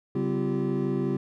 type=tone cluster; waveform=triangle; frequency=139 / 192.2 / 256.2 / 342.4 / 388.3 Hz; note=C#3 / G3 / C4 / F4 / G4; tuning=+5 / -34 / -36 / -34 / -16 cents; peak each=-29 dBFS; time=0.15-1.17 s; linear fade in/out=5 ms; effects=none